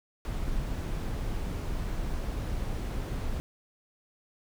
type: noise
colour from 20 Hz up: brown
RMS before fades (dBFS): -32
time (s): 0.25-3.4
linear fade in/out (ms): 0
effects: none